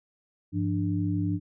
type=tone cluster; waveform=sine; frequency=100.1 / 172.6 / 294.9 Hz; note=G2 / F3 / D4; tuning=+37 / -20 / +7 cents; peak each=-28 / -30 / -29 dBFS; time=0.52-1.4 s; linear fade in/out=50 ms; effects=none